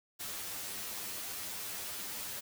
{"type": "noise with comb filter", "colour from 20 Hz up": "white", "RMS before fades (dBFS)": -41, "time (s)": [0.19, 2.41], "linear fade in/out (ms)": 20, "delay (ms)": 10, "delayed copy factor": 0.7, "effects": []}